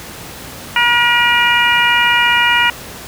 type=harmonic tone; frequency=478.2 Hz; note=A#4; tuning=44 cents sharp; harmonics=2 / 3 / 4 / 5 / 6; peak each=-16 / -16 / -16 / -16 / -16 dBFS; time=0.76-2.7 s; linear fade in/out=2 ms; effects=pink hiss -31 dBFS RMS until 3.07 s + high-pass 60 Hz 12 dB/octave